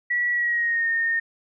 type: tone with pitch glide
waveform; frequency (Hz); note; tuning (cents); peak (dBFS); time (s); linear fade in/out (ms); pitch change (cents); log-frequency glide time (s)
sine; 1938 to 1835.6; B6 to A#6; -33 to -27; -20; 0.1-1.2; 10; -94; 0.32-0.88
effects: none